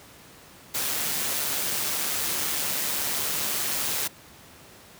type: noise with amplitude modulation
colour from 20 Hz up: white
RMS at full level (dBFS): -26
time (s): 0.74-4.08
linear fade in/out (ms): 10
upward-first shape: sine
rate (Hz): 145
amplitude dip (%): 35
effects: pink hiss -49 dBFS RMS until 4.99 s + high-pass 80 Hz 12 dB/octave